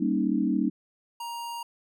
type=chord; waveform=sine; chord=Eb dominant seventh; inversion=first; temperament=equal; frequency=196 / 233.1 / 277.2 / 311.1 Hz; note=G3 / Bb3 / Db4 / Eb4; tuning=0 / 0 / 0 / 0 cents; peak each=-28 dBFS; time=0-0.7 s; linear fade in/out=10 ms
type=tone; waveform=square; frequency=939 Hz; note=A#5; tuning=12 cents sharp; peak=-34 dBFS; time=1.2-1.63 s; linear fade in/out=5 ms
effects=none